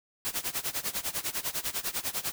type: noise with tremolo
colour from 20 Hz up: white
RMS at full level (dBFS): -30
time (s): 0.25-2.32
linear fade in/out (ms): 0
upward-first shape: sine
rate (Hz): 10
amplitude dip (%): 90
effects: none